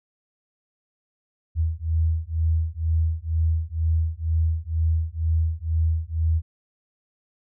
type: beating tone pair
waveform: sine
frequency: 79.9 / 82 Hz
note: D#2 / E2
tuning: +47 / -9 cents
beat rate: 2.1 Hz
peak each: -23 dBFS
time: 1.55-6.42 s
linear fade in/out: 50 ms
effects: none